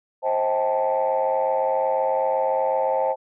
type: chord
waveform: sine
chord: A half-diminished seventh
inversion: first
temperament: just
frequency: 528 / 633.6 / 792 / 880 Hz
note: C5 / Eb5 / G5 / A5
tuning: +16 / +31 / +18 / 0 cents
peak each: -22 / -25 / -26 / -24 dBFS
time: 0.22-3.16 s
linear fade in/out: 50 ms
effects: tanh soft clip ceiling -12 dBFS